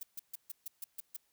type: noise bursts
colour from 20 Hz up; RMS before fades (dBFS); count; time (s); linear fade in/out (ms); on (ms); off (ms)
violet; -41; 8; 0.01-1.166; 5; 22; 140
effects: white hiss -75 dBFS RMS until 1.32 s